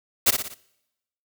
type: noise with echo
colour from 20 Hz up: white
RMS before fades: -17 dBFS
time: 0.26-0.31 s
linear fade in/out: 10 ms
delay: 59 ms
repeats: 4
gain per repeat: -6 dB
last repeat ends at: 0.546 s
effects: noise-tail reverb RT60 0.9 s tail -24 dB re dry